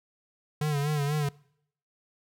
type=tone with vibrato; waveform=square; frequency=146.83 Hz; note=D3; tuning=in tune; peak=-26 dBFS; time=0.61-1.29 s; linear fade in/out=5 ms; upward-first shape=sine; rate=4.1 Hz; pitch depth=69 cents each way; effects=noise-tail reverb RT60 0.7 s tail -24 dB re dry